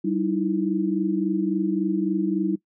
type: tone cluster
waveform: sine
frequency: 192.2 / 306.8 / 330.4 Hz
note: G3 / D#4 / E4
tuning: -34 / -24 / +4 cents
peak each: -25 dBFS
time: 0.04-2.56 s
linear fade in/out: 10 ms
effects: noise-tail reverb RT60 0.1 s tail -20 dB re dry